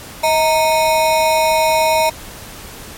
square ring-modulated tone, 780 Hz, G5, 9 cents flat, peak -9 dBFS, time 0.23-2.1 s, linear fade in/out 10 ms, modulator 145 Hz, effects pink hiss -34 dBFS RMS until 2.97 s + MP3 64 kbps

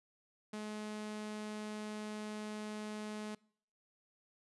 sawtooth tone, 212.5 Hz, G#3, 40 cents sharp, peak -37 dBFS, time 0.53-3.35 s, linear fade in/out 5 ms, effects noise-tail reverb RT60 0.6 s tail -25 dB re dry + resampled to 24000 Hz

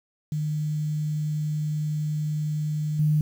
sine tone with level steps, 151.8 Hz, D#3, 42 cents flat, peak -24 / -18 dBFS, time 0.32-3.21 s, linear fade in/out 2 ms, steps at 2.99 s, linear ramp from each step 5 ms, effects 8-bit

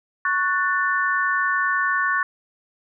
sine chord, F# minor, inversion second, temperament just, 1110 / 1480 / 1776 Hz, C#6 / F#6 / A6, +2 / 0 / +16 cents, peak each -23 dBFS, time 0.25-2.23 s, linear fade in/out 2 ms, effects none

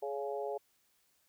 harmonic tone with a mistuned harmonic, 140 Hz, C#3, 18 cents sharp, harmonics 3 / 4 / 5 / 6, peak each -38 / -40 / -42 / -44 dBFS, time 0.02-0.58 s, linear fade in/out 10 ms, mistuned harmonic 5, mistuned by -17 cents, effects white hiss -73 dBFS RMS until 1.28 s

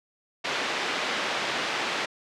white band-pass noise, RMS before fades -29 dBFS, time 0.44-2.06 s, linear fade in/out 10 ms, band 260 to 2900 Hz, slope 12 dB/octave, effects low-pass 7000 Hz 12 dB/octave

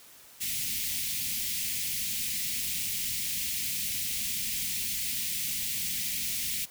white band-stop noise, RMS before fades -32 dBFS, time 0.4-6.66 s, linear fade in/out 20 ms, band 250 to 2000 Hz, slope 48 dB/octave, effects white hiss -53 dBFS RMS until 6.7 s

